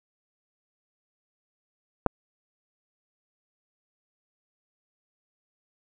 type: clicks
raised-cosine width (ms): 1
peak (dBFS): -6 / -17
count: 2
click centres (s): 2.063 / 2.067
effects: none